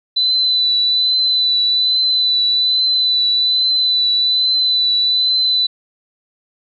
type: tone with vibrato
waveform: sine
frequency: 4000 Hz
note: B7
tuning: 21 cents sharp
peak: -12 dBFS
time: 0.16-5.67 s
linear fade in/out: 10 ms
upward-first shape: triangle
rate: 1.2 Hz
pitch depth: 26 cents each way
effects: none